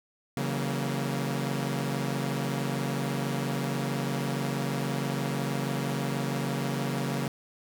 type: chord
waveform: sawtooth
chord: F# dominant seventh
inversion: second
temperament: equal with one note detuned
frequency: 138.59 / 164.81 / 189.32 / 233.1 Hz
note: C#3 / E3 / F#3 / A#3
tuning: 0 / 0 / +40 / 0 cents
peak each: -27 / -33 / -32 / -30 dBFS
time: 0.37-7.28 s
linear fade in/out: 2 ms
effects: none